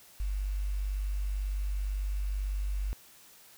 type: tone with quantisation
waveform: sine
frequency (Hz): 49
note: G1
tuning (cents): 0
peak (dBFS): -29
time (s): 0.2-2.93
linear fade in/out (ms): 0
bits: 9
effects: white hiss -56 dBFS RMS until 3.57 s